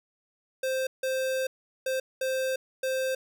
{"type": "tone bursts at uneven times", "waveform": "square", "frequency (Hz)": 523.3, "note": "C5", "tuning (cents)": 0, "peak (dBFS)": -27, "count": 5, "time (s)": [[0.63, 0.87], [1.03, 1.47], [1.86, 2], [2.21, 2.56], [2.83, 3.15]], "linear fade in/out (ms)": 5, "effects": []}